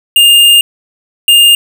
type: tone pair in turn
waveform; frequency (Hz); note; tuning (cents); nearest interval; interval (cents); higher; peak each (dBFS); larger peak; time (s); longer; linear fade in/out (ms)
square; 2817 / 2817; F7 / F7; +14 / +14; unison; 0; neither; -3; neither; 0.16-0.61 / 1.28-1.55; first; 2
effects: none